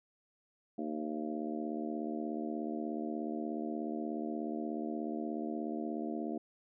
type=harmonic tone with a mistuned harmonic; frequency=76.7 Hz; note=D#2; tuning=24 cents flat; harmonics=3 / 4 / 5 / 6 / 7 / 8 / 9; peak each=-39 / -39 / -43 / -52 / -49 / -52 / -44 dBFS; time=0.78-6.38 s; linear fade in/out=5 ms; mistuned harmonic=9; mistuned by=-16 cents; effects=none